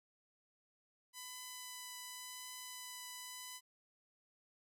5% pulse tone with vibrato, 1000 Hz, B5, 21 cents sharp, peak -35 dBFS, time 1.13-3.61 s, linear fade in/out 50 ms, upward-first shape triangle, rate 0.9 Hz, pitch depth 9 cents each way, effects none

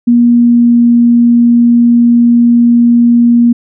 sine tone with pitch glide, 238.7 to 237.3 Hz, A#3 to A#3, +41 to +31 cents, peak -3 dBFS, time 0.07-3.53 s, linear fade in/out 10 ms, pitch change -10 cents, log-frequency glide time 0.27-0.83 s, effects none

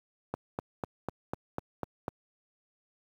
click train, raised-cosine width 1 ms, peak -18 dBFS, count 8, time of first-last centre 0.34-2.081 s, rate 4.02 Hz, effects high-pass 80 Hz 12 dB/octave + 9-bit

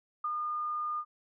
sine tone with ADSR envelope, 1216 Hz, D#6, 40 cents flat, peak -29 dBFS, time 0.24-1.05 s, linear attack 6 ms, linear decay 42 ms, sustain -2 dB, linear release 62 ms, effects none

